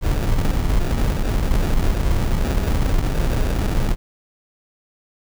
brown noise with sample-and-hold, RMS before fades -18 dBFS, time 0.01-3.96 s, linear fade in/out 50 ms, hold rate 1050 Hz, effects none

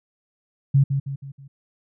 sine tone with echo, 137.9 Hz, C#3, 9 cents flat, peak -12 dBFS, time 0.74-0.84 s, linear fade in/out 10 ms, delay 160 ms, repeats 4, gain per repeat -7 dB, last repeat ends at 1.48 s, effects none

